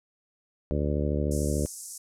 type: harmonic tone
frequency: 73.4 Hz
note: D2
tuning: in tune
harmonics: 1 / 2 / 3 / 4 / 5 / 6 / 7 / 8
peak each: -28 / -31 / -33 / -34 / -35 / -36 / -36 / -37 dBFS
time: 0.71-1.66 s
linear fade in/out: 0 ms
type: band-pass noise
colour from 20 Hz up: white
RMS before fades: -41 dBFS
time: 1.31-1.98 s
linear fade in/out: 5 ms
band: 5500 to 11000 Hz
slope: 48 dB/octave
effects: none